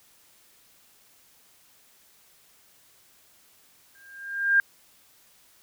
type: tone with exponential growth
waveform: sine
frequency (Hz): 1602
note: G6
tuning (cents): +37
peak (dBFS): -14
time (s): 3.95-4.6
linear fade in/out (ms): 1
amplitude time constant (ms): 140
effects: white hiss -59 dBFS RMS until 5.62 s